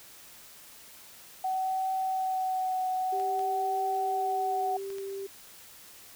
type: tone with vibrato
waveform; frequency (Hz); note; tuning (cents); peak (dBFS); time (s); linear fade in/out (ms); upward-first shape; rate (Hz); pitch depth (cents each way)
sine; 752; F#5; +28; -27; 1.44-4.77; 5; triangle; 0.52; 19
type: tone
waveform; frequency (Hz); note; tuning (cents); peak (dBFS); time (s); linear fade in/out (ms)
sine; 392; G4; 0; -34; 3.12-5.27; 10
type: clicks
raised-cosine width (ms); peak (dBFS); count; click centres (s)
0.2; -29; 4; 3.199 / 3.393 / 4.903 / 4.984
effects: white hiss -51 dBFS RMS until 6.15 s